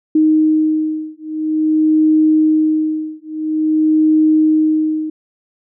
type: beating tone pair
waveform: sine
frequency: 311.1 / 311.59 Hz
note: D#4 / D#4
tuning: 0 / +3 cents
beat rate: 0.49 Hz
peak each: -14 dBFS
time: 0.15-5.1 s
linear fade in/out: 5 ms
effects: none